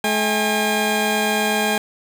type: tone pair together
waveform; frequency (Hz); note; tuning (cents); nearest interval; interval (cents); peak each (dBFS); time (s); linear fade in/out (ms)
15% pulse; 214.3 / 809.1; A3 / G#5; -45 / -45; octave + major seventh; 2300; -14; 0.04-1.78; 2
effects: none